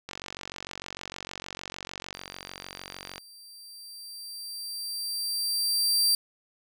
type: click train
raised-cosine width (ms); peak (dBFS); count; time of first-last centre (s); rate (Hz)
0.2; -19; 145; 0.09-3.18; 46.6
type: tone with exponential growth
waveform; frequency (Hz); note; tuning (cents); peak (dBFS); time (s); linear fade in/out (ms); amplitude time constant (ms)
sawtooth; 4700; D8; +1; -17; 2.14-6.15; 2; 870
effects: none